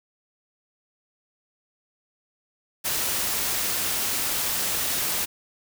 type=noise; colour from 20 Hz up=white; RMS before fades=-26 dBFS; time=2.84-5.26 s; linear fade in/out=20 ms; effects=none